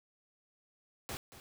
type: noise with echo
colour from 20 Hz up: pink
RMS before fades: -41 dBFS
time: 1.09-1.17 s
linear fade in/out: 0 ms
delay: 230 ms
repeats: 1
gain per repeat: -13 dB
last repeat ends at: 1.4 s
effects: none